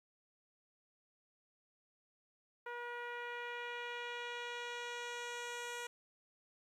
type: tone with low-pass filter sweep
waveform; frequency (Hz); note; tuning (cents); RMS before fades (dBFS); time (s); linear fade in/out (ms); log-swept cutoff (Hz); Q
10% pulse; 480.4; B4; -48; -44; 2.66-5.87; 5; 1500 to 9200; 1.1
effects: 12-bit